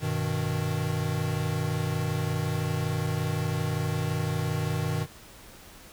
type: chord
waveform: square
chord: G augmented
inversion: none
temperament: equal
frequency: 98 / 123.47 / 155.56 Hz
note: G2 / B2 / D#3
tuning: 0 / 0 / 0 cents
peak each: -33 / -32 / -30 dBFS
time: 0-5.07 s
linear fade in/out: 50 ms
effects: pink hiss -49 dBFS RMS until 5.92 s